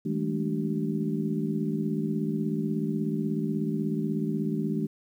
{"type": "tone cluster", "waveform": "sine", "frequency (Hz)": [161.3, 201.1, 217.6, 294.2, 382.8], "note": ["E3", "G3", "A3", "D4", "G4"], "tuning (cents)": [-37, 44, -19, 3, -41], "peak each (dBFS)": [-31, -34, -30, -33, -36], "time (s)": [0.05, 4.87], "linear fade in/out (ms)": 10, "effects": ["10-bit"]}